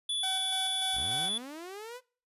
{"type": "tone", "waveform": "square", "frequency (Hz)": 3444, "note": "A7", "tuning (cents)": -38, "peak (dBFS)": -30, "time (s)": [0.09, 1.38], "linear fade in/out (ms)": 5}
{"type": "tone with tremolo", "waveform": "sawtooth", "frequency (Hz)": 759, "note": "F#5", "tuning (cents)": 44, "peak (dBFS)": -31, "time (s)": [0.23, 1.29], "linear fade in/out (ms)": 5, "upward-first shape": "square", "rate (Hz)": 3.4, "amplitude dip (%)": 40}
{"type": "linear sweep", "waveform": "sawtooth", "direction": "up", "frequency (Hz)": [33.67, 515], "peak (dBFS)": -37, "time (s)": [0.93, 2.01], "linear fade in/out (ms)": 50}
{"effects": ["noise-tail reverb RT60 0.4 s tail -23 dB re dry", "resampled to 32000 Hz"]}